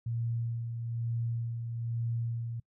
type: tone with tremolo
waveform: sine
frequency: 116.54 Hz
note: A#2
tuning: in tune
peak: -29 dBFS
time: 0.06-2.6 s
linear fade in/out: 5 ms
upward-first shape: sine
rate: 1.1 Hz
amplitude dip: 45%
effects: noise-tail reverb RT60 0.1 s tail -26 dB re dry